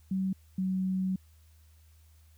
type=tone pair in turn; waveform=sine; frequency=190 / 187.71 Hz; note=F#3 / F#3; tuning=+46 / +25 cents; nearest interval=unison; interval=21 cents; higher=first; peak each=-27 dBFS; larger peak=neither; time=0.11-0.33 / 0.58-1.16 s; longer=second; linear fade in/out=5 ms; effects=added 78 Hz sine -56 dBFS peak until 2.37 s + white hiss -68 dBFS RMS until 2.37 s